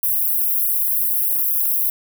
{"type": "high-pass noise", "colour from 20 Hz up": "white", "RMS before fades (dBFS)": -19, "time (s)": [0.03, 1.9], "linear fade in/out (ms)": 2, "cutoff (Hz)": 11000, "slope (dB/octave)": 48, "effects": []}